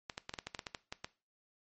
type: clicks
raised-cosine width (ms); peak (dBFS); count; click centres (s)
0.2; -22; 12; 0.098 / 0.179 / 0.294 / 0.339 / 0.388 / 0.47 / 0.548 / 0.592 / 0.668 / 0.748 / 0.925 / 1.045
effects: noise-tail reverb RT60 0.3 s tail -18 dB re dry + MP3 32 kbps